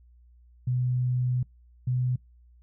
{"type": "tone pair in turn", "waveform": "sine", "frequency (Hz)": [125.3, 125.8], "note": ["B2", "B2"], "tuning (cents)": [25, 32], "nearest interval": "unison", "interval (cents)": 7, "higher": "second", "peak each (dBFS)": -23, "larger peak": "neither", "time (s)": [[0.67, 1.43], [1.87, 2.16]], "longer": "first", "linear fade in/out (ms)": 5, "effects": ["noise-tail reverb RT60 0.2 s tail -26 dB re dry", "added 60 Hz sine -53 dBFS peak until 2.62 s"]}